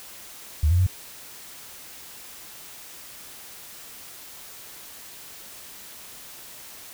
sine tone with pitch steps, 76.2 / 88.2 / 92.4 Hz, D#2 / F2 / F#2, -36 / +18 / -2 cents, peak -16 dBFS, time 0.63-0.867 s, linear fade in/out 5 ms, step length 79 ms, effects white hiss -43 dBFS RMS until 6.93 s

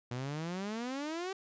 sawtooth exponential sweep, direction up, 119.1 to 392 Hz, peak -32 dBFS, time 0.11-1.33 s, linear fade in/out 5 ms, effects resampled to 16000 Hz

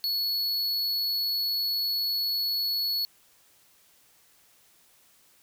square tone, 4392 Hz, C#8, 17 cents flat, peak -26 dBFS, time 0.04-3.05 s, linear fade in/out 0 ms, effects white hiss -61 dBFS RMS until 5.42 s

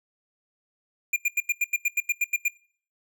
square tone bursts, 2405 Hz, D7, 41 cents sharp, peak -21 dBFS, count 12, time 1.13-2.483 s, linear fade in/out 5 ms, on 33 ms, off 87 ms, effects noise-tail reverb RT60 0.5 s tail -23 dB re dry

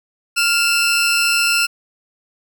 20% pulse tone pair together, 1395.5 / 2637 Hz, F6 / E7, -2 / 0 cents, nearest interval major seventh, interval 1102 cents, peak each -12 dBFS, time 0.36-1.67 s, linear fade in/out 20 ms, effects none

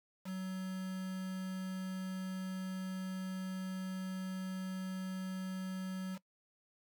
triangle tone with quantisation, 187.5 Hz, F#3, 23 cents sharp, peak -36 dBFS, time 0.24-6.19 s, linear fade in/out 50 ms, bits 8, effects noise-tail reverb RT60 0.1 s tail -20 dB re dry

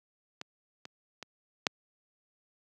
clicks, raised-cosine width 0.2 ms, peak -21 / -25 / -24 / -7 dBFS, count 4, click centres 0.414 / 0.854 / 1.227 / 1.668 s, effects high-pass 150 Hz 12 dB/octave

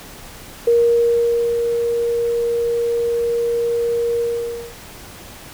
sine tone with ADSR envelope, 470 Hz, A#4, 14 cents sharp, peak -10 dBFS, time 0.67-4.75 s, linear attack 6 ms, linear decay 860 ms, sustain -6 dB, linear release 550 ms, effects pink hiss -38 dBFS RMS until 5.53 s

